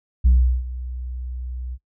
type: tone with ADSR envelope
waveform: sine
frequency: 62.3 Hz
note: B1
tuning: 16 cents sharp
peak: -8 dBFS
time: 0.24-1.78 s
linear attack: 19 ms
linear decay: 370 ms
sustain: -19 dB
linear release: 47 ms
effects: noise-tail reverb RT60 0.1 s tail -20 dB re dry + tanh soft clip ceiling -9 dBFS